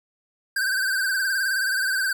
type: tone with vibrato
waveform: square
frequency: 1556 Hz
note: G6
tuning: 13 cents flat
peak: -22 dBFS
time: 0.56-2.13 s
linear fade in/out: 5 ms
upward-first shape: triangle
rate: 19 Hz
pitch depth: 85 cents each way
effects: none